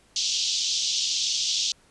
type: band-pass noise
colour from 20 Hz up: white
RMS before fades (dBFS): -26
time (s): 0.16-1.72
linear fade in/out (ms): 2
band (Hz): 3000 to 6400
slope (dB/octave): 48
effects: pink hiss -59 dBFS RMS until 1.9 s + resampled to 24000 Hz